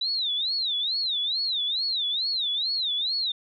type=tone with vibrato; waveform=sine; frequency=3854 Hz; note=B7; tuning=43 cents flat; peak=-24 dBFS; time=0.01-3.32 s; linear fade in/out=5 ms; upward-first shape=sine; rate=2.3 Hz; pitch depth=220 cents each way; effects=none